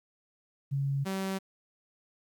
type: tone pair in turn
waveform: sine / sawtooth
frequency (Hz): 138.59 / 192.07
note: C#3 / G3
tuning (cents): 0 / -35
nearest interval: tritone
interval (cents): 565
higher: second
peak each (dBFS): -27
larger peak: neither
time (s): 0.71-1.05 / 1.05-1.39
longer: neither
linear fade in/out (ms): 20
effects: 11-bit